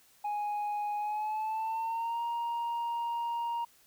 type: tone with pitch glide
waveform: sine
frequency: 830.6 to 937.7 Hz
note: G#5 to A#5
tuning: 0 to +10 cents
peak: -28 dBFS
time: 0.24-3.65 s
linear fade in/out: 10 ms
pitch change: +210 cents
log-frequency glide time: 0.97-2.22 s
effects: tanh soft clip ceiling -30 dBFS + white hiss -63 dBFS RMS until 3.86 s